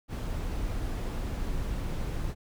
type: noise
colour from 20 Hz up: brown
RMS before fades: -32 dBFS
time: 0.08-2.35 s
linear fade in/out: 50 ms
effects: none